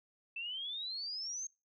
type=exponential sweep; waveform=sine; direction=up; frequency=2637 to 6470 Hz; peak=-38 dBFS; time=0.36-1.47 s; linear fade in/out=5 ms; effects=noise-tail reverb RT60 0.3 s tail -26 dB re dry